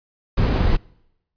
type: noise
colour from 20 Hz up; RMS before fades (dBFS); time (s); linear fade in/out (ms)
brown; -17; 0.37-0.77; 10
effects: noise-tail reverb RT60 0.9 s tail -26 dB re dry + resampled to 11025 Hz